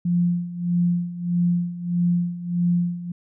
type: tone with tremolo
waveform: sine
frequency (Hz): 174.61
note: F3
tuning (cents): 0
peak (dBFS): -16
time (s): 0.05-3.12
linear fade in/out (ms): 5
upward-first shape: sine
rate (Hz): 1.6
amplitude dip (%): 80
effects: none